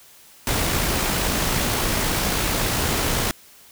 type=noise with amplitude modulation; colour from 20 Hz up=pink; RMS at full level=-21 dBFS; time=0.47-3.31 s; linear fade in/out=0 ms; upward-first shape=sine; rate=57.9 Hz; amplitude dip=25%; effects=white hiss -49 dBFS RMS until 3.71 s